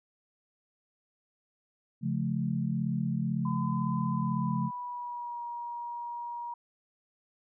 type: chord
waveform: sine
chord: Db augmented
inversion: none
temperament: equal with one note detuned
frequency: 138.59 / 174.61 / 216.6 Hz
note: Db3 / F3 / A3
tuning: 0 / 0 / -27 cents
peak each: -32 dBFS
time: 2.01-4.71 s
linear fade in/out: 50 ms
type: tone with pitch glide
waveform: sine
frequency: 1014 to 951.6 Hz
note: B5 to A#5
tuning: +45 to +35 cents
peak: -35 dBFS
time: 3.45-6.54 s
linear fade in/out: 5 ms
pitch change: -110 cents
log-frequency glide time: 4.13-5.41 s
effects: none